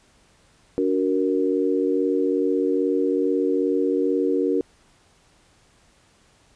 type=chord; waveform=sine; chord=D augmented; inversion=none; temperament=equal with one note detuned; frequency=287.6 / 370 / 466.2 Hz; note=D4 / F#4 / A#4; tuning=-36 / 0 / 0 cents; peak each=-23 dBFS; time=0.78-4.61 s; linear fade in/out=0 ms; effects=pink hiss -58 dBFS RMS until 6.55 s + resampled to 22050 Hz